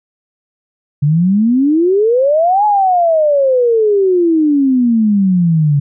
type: exponential two-way sweep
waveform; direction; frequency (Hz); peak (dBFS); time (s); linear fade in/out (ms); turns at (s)
sine; up then down; 140 to 853 to 140; -8; 1.02-5.8; 10; 2.65
effects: none